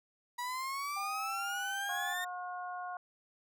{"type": "exponential sweep", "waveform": "35% pulse", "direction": "up", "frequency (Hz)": [966, 1841], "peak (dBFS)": -34, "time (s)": [0.38, 2.25], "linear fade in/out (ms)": 10}
{"type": "tone with pitch glide", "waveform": "triangle", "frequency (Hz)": [786, 799.7], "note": ["G5", "G5"], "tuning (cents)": [4, 34], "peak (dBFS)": -38, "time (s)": [0.96, 2.14], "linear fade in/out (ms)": 10, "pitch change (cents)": 30, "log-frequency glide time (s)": [1.16, 1.71]}
{"type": "harmonic tone", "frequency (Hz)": 360, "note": "F#4", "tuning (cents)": -47, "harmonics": [2, 3, 4], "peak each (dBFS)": [-40, -44, -46], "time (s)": [1.89, 2.97], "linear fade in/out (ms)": 2}
{"effects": []}